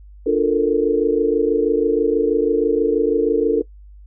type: chord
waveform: sine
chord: Bb major seventh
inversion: first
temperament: equal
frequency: 293.7 / 349.2 / 440 / 466.2 Hz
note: D4 / F4 / A4 / Bb4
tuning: 0 / 0 / 0 / 0 cents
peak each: -21 / -22 / -17 / -19 dBFS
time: 0.26-3.62 s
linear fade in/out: 10 ms
effects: noise-tail reverb RT60 0.1 s tail -20 dB re dry + added 50 Hz sine -39 dBFS peak until 4.06 s